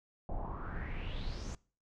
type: noise with low-pass filter sweep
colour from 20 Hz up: brown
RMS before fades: -39 dBFS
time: 0.29-1.55 s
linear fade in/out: 2 ms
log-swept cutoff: 690 to 7000 Hz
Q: 5.3
effects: noise-tail reverb RT60 0.4 s tail -23 dB re dry